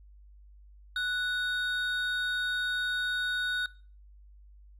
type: tone pair together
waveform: triangle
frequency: 1479 / 3727 Hz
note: F#6 / A#7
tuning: -1 / -1 cents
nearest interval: octave + major third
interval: 1600 cents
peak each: -28 / -32 dBFS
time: 0.96-3.66 s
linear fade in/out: 2 ms
effects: noise-tail reverb RT60 0.4 s tail -22 dB re dry + added 50 Hz sine -51 dBFS peak until 4.79 s